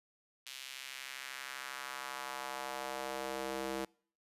square tone with high-pass filter sweep, 66.3 Hz, C2, 23 cents sharp, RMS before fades -42 dBFS, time 0.46-3.85 s, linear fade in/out 5 ms, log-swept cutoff 3100 to 350 Hz, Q 1.4, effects noise-tail reverb RT60 0.5 s tail -26 dB re dry + resampled to 32000 Hz

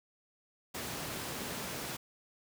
pink high-pass noise, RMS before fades -40 dBFS, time 0.74-1.97 s, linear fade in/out 10 ms, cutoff 110 Hz, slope 12 dB/octave, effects none

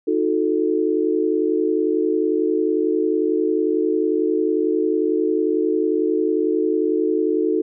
sine chord, D# diminished, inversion none, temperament equal with one note detuned, 311.1 / 362.2 / 440 Hz, D#4 / F#4 / A4, 0 / -37 / 0 cents, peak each -21 dBFS, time 0.07-7.62 s, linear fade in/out 10 ms, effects none

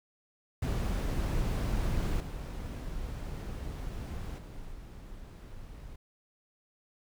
brown noise with level steps, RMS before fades -30 / -38 / -44 / -46 dBFS, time 0.62-5.96 s, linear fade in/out 5 ms, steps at 2.2 / 4.38 / 4.72 s, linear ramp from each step 5 ms, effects none

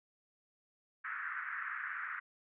pink band-pass noise, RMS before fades -41 dBFS, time 1.04-2.2 s, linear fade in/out 10 ms, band 1300 to 1900 Hz, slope 48 dB/octave, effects none

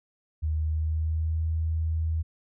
sine tone with pitch glide, 77.78 to 80.38 Hz, D#2 to E2, 0 to -43 cents, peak -24 dBFS, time 0.42-2.23 s, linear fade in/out 20 ms, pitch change +57 cents, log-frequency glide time 0.58-1.42 s, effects none

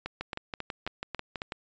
two click trains, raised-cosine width 0.3 ms, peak -18 / -18 dBFS, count 9 / 6, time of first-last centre 0.21-1.521 / 0.06-1.419 s, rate 6.1 / 3.68 Hz, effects resampled to 16000 Hz

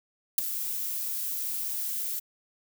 violet noise with ADSR envelope, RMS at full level -18 dBFS, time 0.38-2.2 s, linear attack 4 ms, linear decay 9 ms, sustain -14 dB, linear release 14 ms, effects none

